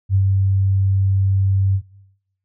sine tone with ADSR envelope, 96.9 Hz, G2, 20 cents flat, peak -11 dBFS, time 0.09-1.82 s, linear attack 58 ms, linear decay 76 ms, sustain -2 dB, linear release 71 ms, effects noise-tail reverb RT60 0.9 s tail -23 dB re dry

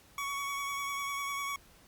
25% pulse tone with vibrato, 1120 Hz, C#6, 18 cents sharp, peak -30 dBFS, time 0.18-1.56 s, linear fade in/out 2 ms, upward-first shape sine, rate 10 Hz, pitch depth 20 cents each way, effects pink hiss -60 dBFS RMS until 1.87 s + Opus 48 kbps

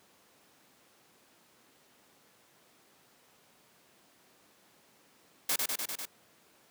white noise with echo, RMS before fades -29 dBFS, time 5.49-5.56 s, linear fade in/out 5 ms, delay 99 ms, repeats 5, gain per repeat -2 dB, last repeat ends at 6.055 s, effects pink hiss -63 dBFS RMS until 6.7 s + high-pass 200 Hz 12 dB/octave

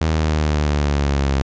sawtooth exponential sweep, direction down, 80.1 to 67.8 Hz, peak -12 dBFS, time 0.01-1.42 s, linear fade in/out 0 ms, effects resampled to 16000 Hz

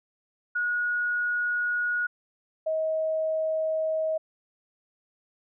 sine tone pair in turn, 1451 / 634.1 Hz, F#6 / D#5, -34 / +33 cents, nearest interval octave + major second, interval 1433 cents, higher first, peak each -24 dBFS, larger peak neither, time 0.55-2.07 / 2.66-4.18 s, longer neither, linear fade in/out 10 ms, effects none

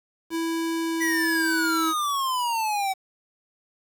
square tone with pitch glide, 329.6 to 323.6 Hz, E4 to E4, 0 to -32 cents, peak -25 dBFS, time 0.3-1.94 s, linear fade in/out 50 ms, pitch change -32 cents, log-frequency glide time 0.81-1.82 s
square exponential sweep, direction down, 1975.5 to 755 Hz, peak -24 dBFS, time 1-2.94 s, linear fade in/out 20 ms
effects 8-bit

